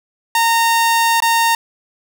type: tone with dropouts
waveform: sawtooth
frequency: 920 Hz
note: A#5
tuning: 23 cents flat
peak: -8 dBFS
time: 0.35-1.55 s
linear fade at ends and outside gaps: 2 ms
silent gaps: 1.203-1.222 s
effects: none